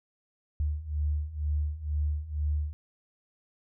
sine beating tone pair, 73.42 / 75.52 Hz, D2 / D2, 0 / +49 cents, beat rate 2.1 Hz, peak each -32 / -29 dBFS, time 0.6-2.73 s, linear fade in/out 0 ms, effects none

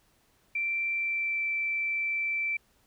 sine tone with pitch glide, 2349 to 2333 Hz, D7 to D7, 0 to -12 cents, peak -27 dBFS, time 0.55-2.57 s, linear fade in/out 5 ms, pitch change -12 cents, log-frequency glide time 0.92-1.45 s, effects pink hiss -67 dBFS RMS until 2.86 s

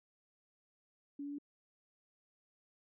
sine tone with pitch steps, 284.2 / 286.3 / 288.5 Hz, C#4 / D4 / D4, +43 / -44 / -31 cents, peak -40 dBFS, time 1.19-1.385 s, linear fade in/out 5 ms, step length 65 ms, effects none

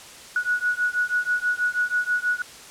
sine beating tone pair, 1461 / 1467.2 Hz, F#6 / F#6, -22 / -15 cents, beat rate 6.2 Hz, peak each -24 dBFS, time 0.36-2.42 s, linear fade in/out 2 ms, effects white hiss -43 dBFS RMS until 2.7 s + low-pass 9000 Hz 12 dB/octave

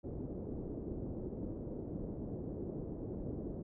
white low-pass noise, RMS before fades -42 dBFS, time 0.03-3.63 s, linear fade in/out 20 ms, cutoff 420 Hz, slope 24 dB/octave, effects none

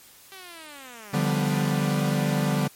5% pulse linear two-way sweep, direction down then up, 391 to 136.3 to 215.8 Hz, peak -30 dBFS, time 0.32-1.69 s, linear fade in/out 0 ms, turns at 1.36 s
45% pulse chord, G dominant seventh, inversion second, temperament equal with one note detuned, 146.83 / 176.03 / 196 / 246.9 Hz, D3 / F3 / G3 / B3, 0 / +14 / 0 / 0 cents, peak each -25 / -29 / -27 / -30 dBFS, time 1.13-2.68 s, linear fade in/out 10 ms
effects white hiss -51 dBFS RMS until 2.75 s + MP3 64 kbps

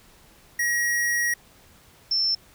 square / sine tone pair in turn, 1900 / 5352 Hz, A#6 / E8, +33 / +25 cents, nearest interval octave + tritone, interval 1792 cents, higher second, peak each -22 / -20 dBFS, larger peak second, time 0.59-1.34 / 2.11-2.35 s, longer first, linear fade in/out 5 ms, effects pink hiss -54 dBFS RMS until 2.54 s

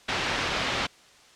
white low-pass noise, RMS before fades -28 dBFS, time 0.08-0.87 s, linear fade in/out 10 ms, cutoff 3300 Hz, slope 12 dB/octave, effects white hiss -54 dBFS RMS until 1.35 s + low-pass 6000 Hz 12 dB/octave

